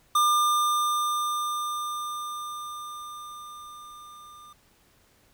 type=tone with level ramp; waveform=square; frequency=1200 Hz; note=D6; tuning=37 cents sharp; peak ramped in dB=-19 to -47 dBFS; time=0.15-4.53 s; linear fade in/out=5 ms; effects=pink hiss -62 dBFS RMS until 5.33 s